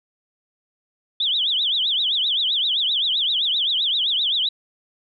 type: tone with vibrato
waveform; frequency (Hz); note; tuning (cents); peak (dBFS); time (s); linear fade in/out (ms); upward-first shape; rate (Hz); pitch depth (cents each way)
sine; 3402; G#7; +41; -18; 1.2-4.49; 5; triangle; 7.7; 270
effects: none